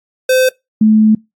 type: tone pair in turn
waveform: square / sine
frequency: 515 / 216.5 Hz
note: C5 / A3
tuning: -28 / -28 cents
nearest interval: octave + minor third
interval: 1500 cents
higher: first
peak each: -9 / -5 dBFS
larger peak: second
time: 0.29-0.49 / 0.81-1.15 s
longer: second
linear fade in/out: 5 ms
effects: noise-tail reverb RT60 0.2 s tail -24 dB re dry + AAC 64 kbps